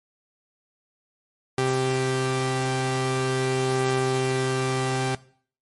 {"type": "tone pair together", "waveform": "sawtooth", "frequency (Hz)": [130.81, 392], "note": ["C3", "G4"], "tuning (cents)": [0, 0], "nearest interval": "octave + perfect fifth", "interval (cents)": 1900, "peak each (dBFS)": -21, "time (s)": [1.58, 5.15], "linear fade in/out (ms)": 2, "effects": ["noise-tail reverb RT60 0.5 s tail -19 dB re dry", "MP3 48 kbps"]}